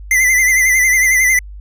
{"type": "tone with vibrato", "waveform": "square", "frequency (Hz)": 2034, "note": "C7", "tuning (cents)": -50, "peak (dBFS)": -10, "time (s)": [0.11, 1.39], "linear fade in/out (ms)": 2, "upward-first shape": "sine", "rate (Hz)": 11, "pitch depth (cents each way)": 59, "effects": ["added 50 Hz sine -29 dBFS peak until 1.6 s"]}